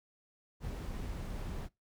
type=noise; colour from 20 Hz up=brown; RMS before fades=-40 dBFS; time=0.6-1.69 s; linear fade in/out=50 ms; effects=noise-tail reverb RT60 0.2 s tail -22 dB re dry